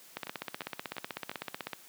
two click trains, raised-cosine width 0.3 ms, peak -19 / -23 dBFS, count 26 / 4, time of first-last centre 0.17-1.732 / 0.27-1.315 s, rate 16 / 2.87 Hz, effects white hiss -55 dBFS RMS until 1.88 s + high-pass 150 Hz 12 dB/octave

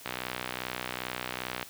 click train, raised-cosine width 0.3 ms, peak -16 dBFS, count 99, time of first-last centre 0.06-1.628 s, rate 62.5 Hz, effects white hiss -49 dBFS RMS until 1.69 s + high-pass 80 Hz 12 dB/octave

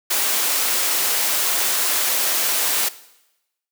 white high-pass noise, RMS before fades -20 dBFS, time 0.1-2.89 s, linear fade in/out 10 ms, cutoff 370 Hz, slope 12 dB/octave, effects noise-tail reverb RT60 0.9 s tail -17 dB re dry

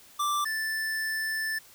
square tone pair in turn, 1174.7 / 1760.1 Hz, D6 / A6, 0 / 0 cents, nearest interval perfect fifth, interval 700 cents, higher second, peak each -26 / -29 dBFS, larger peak first, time 0.19-0.45 / 0.45-1.59 s, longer second, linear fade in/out 10 ms, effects white hiss -54 dBFS RMS until 1.74 s

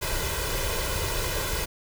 pink noise with comb filter, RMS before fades -28 dBFS, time 0.01-1.66 s, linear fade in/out 20 ms, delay 2 ms, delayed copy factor +0.75, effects none

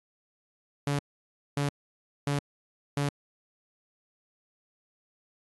sawtooth tone bursts, 142.9 Hz, D3, 47 cents flat, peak -22 dBFS, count 4, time 0.87-3.09 s, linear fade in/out 2 ms, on 120 ms, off 580 ms, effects AAC 32 kbps

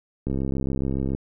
click train, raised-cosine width 3 ms, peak -14 dBFS, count 60, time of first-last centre 0.27-1.149 s, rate 67.1 Hz, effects none

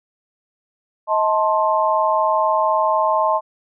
sine chord, A diminished, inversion second, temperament just, 633.6 / 880 / 1056 Hz, Eb5 / A5 / C6, +31 / 0 / +16 cents, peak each -19 dBFS, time 1.07-3.41 s, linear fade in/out 50 ms, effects none

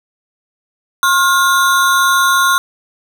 square ring-modulated tone, 1244.5 Hz, D#6, in tune, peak -7 dBFS, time 1.03-2.58 s, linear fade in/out 0 ms, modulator 171 Hz, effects none

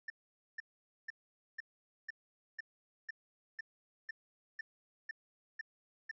triangle tone bursts, 1785 Hz, A6, 24 cents sharp, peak -37 dBFS, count 13, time 0.08-6.113 s, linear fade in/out 5 ms, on 21 ms, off 480 ms, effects resampled to 16000 Hz

